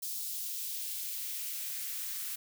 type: noise with high-pass filter sweep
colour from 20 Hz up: blue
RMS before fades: -38 dBFS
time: 0.02-2.36 s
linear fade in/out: 10 ms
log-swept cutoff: 4500 to 1300 Hz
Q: 1.1
effects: none